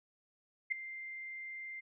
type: tone with ADSR envelope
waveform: sine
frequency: 2093 Hz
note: C7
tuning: in tune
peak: -27 dBFS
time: 0.7-1.81 s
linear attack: 21 ms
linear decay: 4 ms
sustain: -15 dB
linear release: 19 ms
effects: none